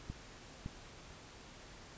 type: clicks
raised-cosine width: 5 ms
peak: -29 dBFS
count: 2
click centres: 0.1 / 0.661 s
effects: pink hiss -54 dBFS RMS until 1.97 s + resampled to 16000 Hz